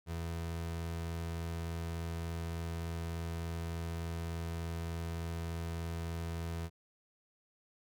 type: tone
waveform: 30% pulse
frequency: 83.4 Hz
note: E2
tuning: 21 cents sharp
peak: -34 dBFS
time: 0.06-6.7 s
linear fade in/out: 50 ms
effects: none